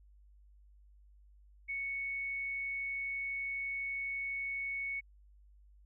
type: tone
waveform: sine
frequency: 2217 Hz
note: C#7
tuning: in tune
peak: -35 dBFS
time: 1.68-5.01 s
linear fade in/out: 20 ms
effects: added 50 Hz sine -58 dBFS peak until 5.85 s